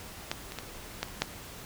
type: clicks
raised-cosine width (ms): 0.2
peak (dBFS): -12 / -23 / -18 / -12 / -30 / -8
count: 6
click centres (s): 0.315 / 0.521 / 0.587 / 1.03 / 1.085 / 1.22
effects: pink hiss -45 dBFS RMS until 1.65 s